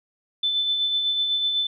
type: tone with tremolo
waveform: sine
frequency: 3520 Hz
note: A7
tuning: in tune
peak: -19 dBFS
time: 0.43-1.67 s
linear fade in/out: 5 ms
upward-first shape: sine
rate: 8 Hz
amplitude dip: 35%
effects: none